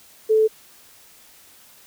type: tone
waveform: sine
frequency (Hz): 436.8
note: A4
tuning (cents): -13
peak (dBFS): -13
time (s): 0.29-0.48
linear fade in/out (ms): 20
effects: white hiss -50 dBFS RMS until 1.86 s